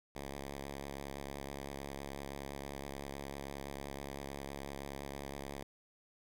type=tone with vibrato; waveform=5% pulse; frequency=69.6 Hz; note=C#2; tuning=8 cents sharp; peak=-31 dBFS; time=0.15-5.63 s; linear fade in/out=5 ms; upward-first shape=sine; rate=6 Hz; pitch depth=24 cents each way; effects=none